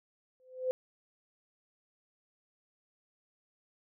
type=tone with exponential growth; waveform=sine; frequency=512 Hz; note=C5; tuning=38 cents flat; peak=-25 dBFS; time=0.4-0.71 s; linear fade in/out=0 ms; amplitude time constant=66 ms; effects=none